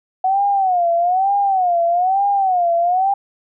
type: tone with vibrato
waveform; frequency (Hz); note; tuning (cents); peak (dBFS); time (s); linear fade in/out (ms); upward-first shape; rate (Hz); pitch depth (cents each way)
sine; 740; F#5; 0; -13; 0.24-3.14; 5; sine; 1.1; 150
effects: none